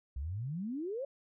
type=exponential sweep; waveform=sine; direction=up; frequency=61.74 to 574 Hz; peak=-35 dBFS; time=0.16-1.05 s; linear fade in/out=5 ms; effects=none